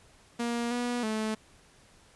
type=tone with pitch steps; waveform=sawtooth; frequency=236.4 / 242.8 / 217.6 Hz; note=A#3 / B3 / A3; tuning=+24 / -29 / -19 cents; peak=-25 dBFS; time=0.39-1.35 s; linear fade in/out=10 ms; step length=320 ms; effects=pink hiss -59 dBFS RMS until 2.15 s + resampled to 24000 Hz